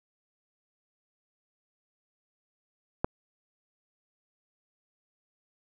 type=click; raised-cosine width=1 ms; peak=-11 dBFS; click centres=3.045 s; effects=none